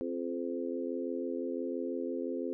harmonic tone with a mistuned harmonic, 85.9 Hz, F2, 28 cents flat, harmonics 3 / 4 / 5 / 6, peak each -37 / -38 / -39 / -40 dBFS, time 0.01-2.53 s, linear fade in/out 0 ms, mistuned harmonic 3, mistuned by +30 cents, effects none

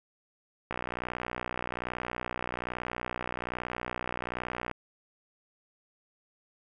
click train, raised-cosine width 0.5 ms, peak -18 dBFS, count 246, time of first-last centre 0.71-4.713 s, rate 61.2 Hz, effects none

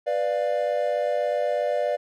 triangle chord, B diminished, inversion none, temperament equal with one note detuned, 493.9 / 590.7 / 698.5 Hz, B4 / D5 / F5, 0 / +10 / 0 cents, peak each -26 / -22 / -27 dBFS, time 0.06-1.97 s, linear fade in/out 20 ms, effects none

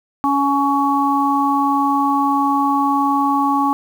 harmonic tone, 279.9 Hz, C#4, 17 cents sharp, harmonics 1 / 3 / 4, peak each -18 / -18 / -18 dBFS, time 0.24-3.73 s, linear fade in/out 0 ms, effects 7-bit

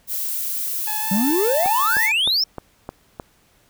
violet noise, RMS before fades -25 dBFS, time 0.07-2.1 s, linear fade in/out 50 ms
sawtooth tone with pitch glide, 855 to 881.1 Hz, A5 to A5, -50 to +2 cents, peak -24 dBFS, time 0.87-2.12 s, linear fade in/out 5 ms, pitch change +52 cents, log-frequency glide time 0.99-1.1 s
triangle exponential sweep, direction up, 185 to 5520 Hz, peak -15 dBFS, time 1.11-2.44 s, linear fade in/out 5 ms
click train, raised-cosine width 1 ms, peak -15 dBFS, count 6, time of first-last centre 1.66-3.198 s, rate 3.25 Hz
effects pink hiss -58 dBFS RMS until 3.69 s

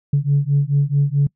sine beating tone pair, 140 / 144.6 Hz, C#3 / D3, +18 / -27 cents, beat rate 4.6 Hz, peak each -16 dBFS, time 0.13-1.27 s, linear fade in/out 5 ms, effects noise-tail reverb RT60 0.1 s tail -25 dB re dry + tanh soft clip ceiling -8 dBFS

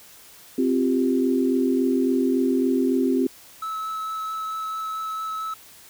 sine chord, C suspended fourth, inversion none, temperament just, 261.6 / 348.8 / 392.4 Hz, C4 / F4 / G4, 0 / -2 / +2 cents, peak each -20 / -25 / -25 dBFS, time 0.58-3.27 s, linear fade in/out 5 ms
triangle tone with vibrato, 1300 Hz, E6, 24 cents flat, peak -25 dBFS, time 3.62-5.54 s, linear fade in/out 5 ms, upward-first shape triangle, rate 4.5 Hz, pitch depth 10 cents each way
effects white hiss -48 dBFS RMS until 5.89 s

